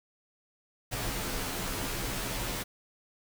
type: noise with comb filter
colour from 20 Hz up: pink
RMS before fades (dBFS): -34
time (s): 0.91-2.64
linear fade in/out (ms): 20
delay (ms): 13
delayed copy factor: -0.9
effects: none